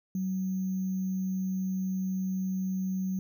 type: tone with sample-and-hold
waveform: sine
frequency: 188.1 Hz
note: F#3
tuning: 29 cents sharp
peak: -28 dBFS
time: 0.15-3.19 s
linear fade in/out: 2 ms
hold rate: 6300 Hz
effects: none